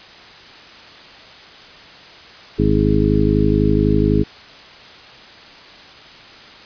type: harmonic tone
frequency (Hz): 52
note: G#1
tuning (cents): +3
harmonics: 1 / 2 / 3 / 4 / 5 / 6 / 8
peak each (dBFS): -20 / -20 / -20 / -20 / -20 / -20 / -20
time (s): 2.58-4.24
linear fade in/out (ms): 20
effects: white hiss -40 dBFS RMS until 6.65 s + resampled to 11025 Hz